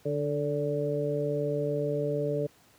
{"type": "harmonic tone with a mistuned harmonic", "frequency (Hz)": 146.83, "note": "D3", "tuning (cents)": 0, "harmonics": [1, 2, 3, 4], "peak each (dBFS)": [-32, -36, -30, -32], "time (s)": [0.05, 2.47], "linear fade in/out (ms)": 10, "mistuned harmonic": 4, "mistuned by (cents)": -24, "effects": ["pink hiss -60 dBFS RMS until 2.78 s", "high-pass 80 Hz 12 dB/octave"]}